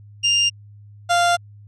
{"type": "tone pair in turn", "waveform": "30% pulse", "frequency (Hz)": [2800, 696], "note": ["F7", "F5"], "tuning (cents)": [4, -6], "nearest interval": "2 octaves", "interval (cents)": 2410, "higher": "first", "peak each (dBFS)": -12, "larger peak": "neither", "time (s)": [[0.23, 0.5], [1.09, 1.37]], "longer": "second", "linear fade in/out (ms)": 20, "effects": ["added 103 Hz sine -41 dBFS peak until 1.67 s", "resampled to 22050 Hz"]}